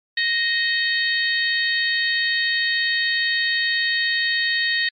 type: harmonic tone with a mistuned harmonic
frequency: 622.3 Hz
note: D#5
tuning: in tune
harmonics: 3 / 4 / 5 / 6 / 7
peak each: -20 / -31 / -30 / -26 / -27 dBFS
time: 0.17-4.89 s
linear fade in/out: 5 ms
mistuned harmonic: 4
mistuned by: +44 cents
effects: MP3 32 kbps